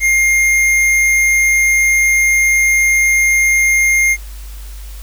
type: tone with tanh clipping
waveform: sine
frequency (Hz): 2122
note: C7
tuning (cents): +24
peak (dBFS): -11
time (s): 0-4.17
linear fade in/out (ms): 50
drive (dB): 15
effects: added 50 Hz sine -27 dBFS peak until 5.02 s + white hiss -40 dBFS RMS until 5.02 s